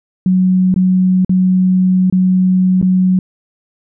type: tone with dropouts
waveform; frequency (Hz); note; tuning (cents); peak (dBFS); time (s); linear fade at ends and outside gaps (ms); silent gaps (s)
sine; 185; F#3; 0; -8; 0.26-3.19; 2; 0.742-0.761 / 1.248-1.294 / 2.1-2.125 / 2.815-2.826
effects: none